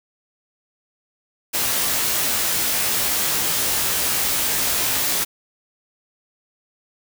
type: noise with comb filter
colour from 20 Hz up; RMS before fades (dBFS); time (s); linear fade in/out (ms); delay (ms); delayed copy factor
white; -21; 1.53-5.25; 20; 18; +0.9
effects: none